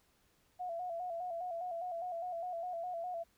sine tone with vibrato, 698.5 Hz, F5, in tune, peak -37 dBFS, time 0.59-3.24 s, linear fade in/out 20 ms, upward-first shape square, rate 4.9 Hz, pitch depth 65 cents each way, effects pink hiss -72 dBFS RMS until 3.37 s

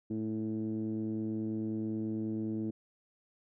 10% pulse tone with low-pass filter, 109.3 Hz, A2, 11 cents flat, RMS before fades -35 dBFS, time 0.1-2.71 s, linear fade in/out 10 ms, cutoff 280 Hz, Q 7, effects none

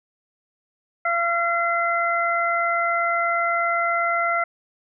harmonic tone, 683 Hz, F5, 39 cents flat, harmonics 1 / 2 / 3, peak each -24 / -22 / -25 dBFS, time 1.05-4.44 s, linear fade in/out 5 ms, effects none

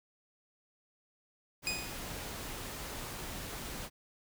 pink noise, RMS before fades -42 dBFS, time 1.62-3.9 s, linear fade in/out 50 ms
20% pulse tone with exponential decay, 2489 Hz, D#7, in tune, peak -25 dBFS, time 1.67-2.09 s, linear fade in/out 0 ms, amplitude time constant 91 ms
effects none

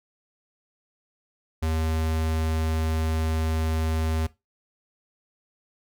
square tone, 79.8 Hz, D#2, 44 cents sharp, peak -24 dBFS, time 1.62-4.27 s, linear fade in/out 10 ms, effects noise-tail reverb RT60 0.2 s tail -17 dB re dry

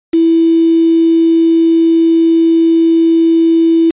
sine tone with quantisation, 329.6 Hz, E4, in tune, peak -6 dBFS, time 0.13-3.91 s, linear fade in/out 10 ms, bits 4, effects resampled to 8000 Hz

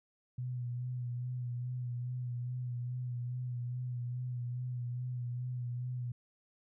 sine tone with vibrato, 123.47 Hz, B2, in tune, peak -35 dBFS, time 0.38-6.12 s, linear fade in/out 5 ms, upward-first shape sine, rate 2.4 Hz, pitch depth 33 cents each way, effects none

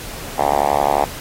5% pulse tone with band-pass filter, 71.5 Hz, D2, 46 cents flat, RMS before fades -17 dBFS, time 0.38-1.05 s, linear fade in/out 5 ms, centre 790 Hz, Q 4, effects pink hiss -32 dBFS RMS until 1.2 s + AAC 48 kbps

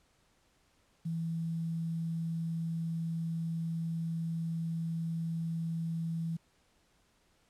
sine tone with quantisation, 164.81 Hz, E3, in tune, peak -32 dBFS, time 1.05-6.37 s, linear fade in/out 10 ms, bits 10, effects pink hiss -70 dBFS RMS until 7.49 s + low-pass 10000 Hz 12 dB/octave

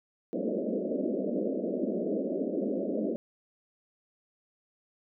pink band-pass noise, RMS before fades -31 dBFS, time 0.33-3.16 s, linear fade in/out 0 ms, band 190 to 620 Hz, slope 96 dB/octave, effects none

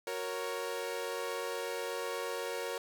sawtooth chord, F# major, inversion none, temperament equal, 370 / 466.2 / 554.4 Hz, F#4 / A#4 / C#5, 0 / 0 / 0 cents, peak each -39 / -34 / -36 dBFS, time 0.07-2.78 s, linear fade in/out 2 ms, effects none

